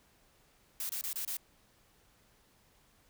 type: noise bursts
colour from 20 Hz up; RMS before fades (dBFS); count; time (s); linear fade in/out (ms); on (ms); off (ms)
blue; -37; 5; 0.8-1.369; 2; 93; 26
effects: pink hiss -67 dBFS RMS until 3.09 s